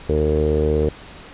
sawtooth tone with low-pass filter, 76.2 Hz, D#2, 36 cents flat, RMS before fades -18 dBFS, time 0.09-0.89 s, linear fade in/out 5 ms, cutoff 450 Hz, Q 7.5, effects pink hiss -40 dBFS RMS until 1.33 s + resampled to 8000 Hz

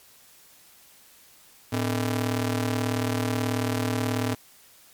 sawtooth ring-modulated tone, 181.4 Hz, F#3, 34 cents flat, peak -17 dBFS, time 1.72-4.35 s, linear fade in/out 10 ms, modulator 71.5 Hz, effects white hiss -54 dBFS RMS until 4.93 s + MP3 96 kbps

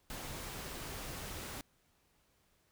pink noise, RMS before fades -44 dBFS, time 0.1-1.61 s, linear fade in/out 0 ms, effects pink hiss -73 dBFS RMS until 2.71 s

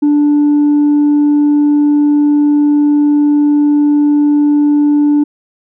triangle tone with tanh clipping, 293.3 Hz, D4, 2 cents flat, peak -7 dBFS, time 0.02-5.24 s, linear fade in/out 10 ms, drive 6 dB, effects none

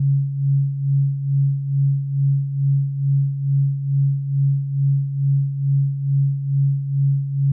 sine tone with tremolo, 138.59 Hz, C#3, in tune, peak -13 dBFS, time 0-7.52 s, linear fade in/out 5 ms, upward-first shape sine, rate 2.3 Hz, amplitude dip 65%, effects none

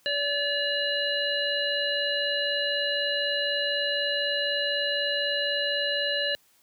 harmonic tone, 574 Hz, D5, 40 cents flat, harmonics 1 / 3 / 5 / 7, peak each -30 / -30 / -30 / -30 dBFS, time 0.06-6.35 s, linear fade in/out 0 ms, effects white hiss -63 dBFS RMS until 6.62 s + high-pass 80 Hz 12 dB/octave

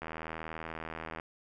click train, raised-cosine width 0.5 ms, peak -24 dBFS, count 96, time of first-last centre 0.02-1.199 s, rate 80.6 Hz, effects none

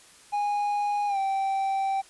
triangle tone with pitch glide, 823 to 778.6 Hz, G#5 to G5, -16 to -12 cents, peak -22 dBFS, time 0.32-2.02 s, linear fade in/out 20 ms, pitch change -96 cents, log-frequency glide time 1.07-1.18 s, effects white hiss -53 dBFS RMS until 2.09 s + resampled to 24000 Hz

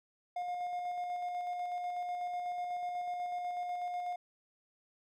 triangle tone with tremolo, 713 Hz, F5, 36 cents sharp, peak -32 dBFS, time 0.36-4.16 s, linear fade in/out 5 ms, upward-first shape square, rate 8.1 Hz, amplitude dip 25%, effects none

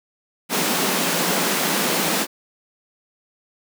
pink high-pass noise, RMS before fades -21 dBFS, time 0.49-2.27 s, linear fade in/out 50 ms, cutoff 160 Hz, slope 96 dB/octave, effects none

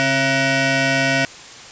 15% pulse ring-modulated tone, 406.1 Hz, G#4, 39 cents flat, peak -6 dBFS, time 0-1.25 s, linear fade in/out 0 ms, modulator 1080 Hz, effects white hiss -38 dBFS RMS until 1.71 s + resampled to 16000 Hz

